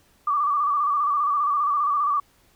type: tone with vibrato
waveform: sine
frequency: 1165 Hz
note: D6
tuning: 14 cents flat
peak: -19 dBFS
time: 0.27-2.2 s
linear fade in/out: 5 ms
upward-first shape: square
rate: 15 Hz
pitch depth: 51 cents each way
effects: pink hiss -60 dBFS RMS until 2.55 s